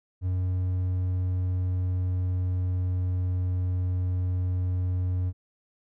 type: tone with pitch glide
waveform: triangle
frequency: 91.6 to 90.91 Hz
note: F#2 to F#2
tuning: -17 to -30 cents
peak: -22 dBFS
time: 0.21-5.33 s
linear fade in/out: 50 ms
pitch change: -13 cents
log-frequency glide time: 0.37-3.46 s
effects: none